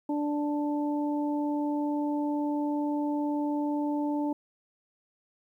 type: harmonic tone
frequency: 293.7 Hz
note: D4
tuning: in tune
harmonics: 1 / 2 / 3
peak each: -27 / -37 / -36 dBFS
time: 0.09-4.33 s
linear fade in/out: 5 ms
effects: 11-bit